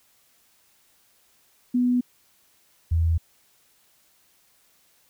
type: tone pair in turn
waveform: sine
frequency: 246.9 / 82.39 Hz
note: B3 / E2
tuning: 0 / 0 cents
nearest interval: octave + perfect fifth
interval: 1900 cents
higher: first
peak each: -18 dBFS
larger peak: neither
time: 1.74-2.01 / 2.91-3.18 s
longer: neither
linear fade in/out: 10 ms
effects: white hiss -62 dBFS RMS until 5.09 s